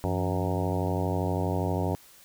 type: harmonic tone with a mistuned harmonic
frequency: 92.5 Hz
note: F#2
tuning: in tune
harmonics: 1 / 2 / 3 / 4 / 5 / 6 / 7 / 8 / 9 / 10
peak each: -29 / -32 / -34 / -35 / -36 / -37 / -37 / -38 / -39 / -39 dBFS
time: 0.04-1.95 s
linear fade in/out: 0 ms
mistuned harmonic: 2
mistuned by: -140 cents
effects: white hiss -54 dBFS RMS until 2.24 s